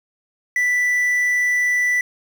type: tone with quantisation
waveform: triangle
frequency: 1975.5 Hz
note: B6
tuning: in tune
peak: -14 dBFS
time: 0.56-2.01 s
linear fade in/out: 2 ms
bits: 7
effects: none